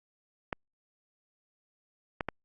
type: clicks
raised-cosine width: 0.5 ms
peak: -16 dBFS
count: 3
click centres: 0.528 / 2.208 / 2.287 s
effects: Opus 48 kbps